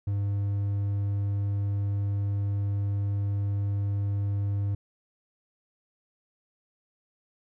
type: tone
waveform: triangle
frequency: 100.6 Hz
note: G2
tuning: 45 cents sharp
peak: -23 dBFS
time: 0.07-4.75 s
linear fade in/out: 5 ms
effects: none